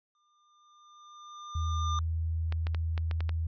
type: tone with exponential growth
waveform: square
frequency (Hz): 1201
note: D6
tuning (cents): +38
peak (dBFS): -31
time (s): 0.15-1.99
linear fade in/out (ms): 1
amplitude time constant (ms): 400
type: tone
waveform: sine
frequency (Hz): 81.4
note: E2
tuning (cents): -21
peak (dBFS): -28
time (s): 1.55-3.47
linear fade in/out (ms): 5
type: clicks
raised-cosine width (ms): 0.3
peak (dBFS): -22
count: 7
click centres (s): 2.524 / 2.669 / 2.747 / 2.978 / 3.112 / 3.206 / 3.293
effects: resampled to 16000 Hz